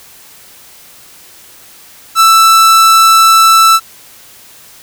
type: tone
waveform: 45% pulse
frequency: 1324 Hz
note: E6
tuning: 7 cents sharp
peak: -3 dBFS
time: 2.15-3.8 s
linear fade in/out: 50 ms
effects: white hiss -38 dBFS RMS until 4.82 s